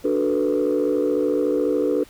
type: chord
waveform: sine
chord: B minor seventh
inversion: first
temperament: equal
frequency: 293.7 / 370 / 440 / 493.9 Hz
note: D4 / F#4 / A4 / B4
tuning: 0 / 0 / 0 / 0 cents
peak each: -22 / -24 / -22 / -22 dBFS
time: 0.04-2.04 s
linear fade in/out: 10 ms
effects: tanh soft clip ceiling -12 dBFS + pink hiss -49 dBFS RMS until 2.09 s